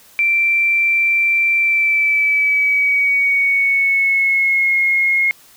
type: tone with pitch glide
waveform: sine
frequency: 2349 to 2154 Hz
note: D7 to C7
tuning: 0 to +50 cents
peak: -12 dBFS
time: 0.19-5.31 s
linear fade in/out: 0 ms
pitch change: -150 cents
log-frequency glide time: 1.56-4.77 s
effects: white hiss -47 dBFS RMS until 5.56 s